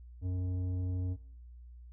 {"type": "tone with tanh clipping", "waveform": "sine", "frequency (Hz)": 91.3, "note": "F#2", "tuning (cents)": -23, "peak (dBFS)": -33, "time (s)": [0.21, 1.17], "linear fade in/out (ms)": 50, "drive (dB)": 10, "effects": ["noise-tail reverb RT60 0.7 s tail -20 dB re dry", "added 60 Hz sine -48 dBFS peak until 1.92 s"]}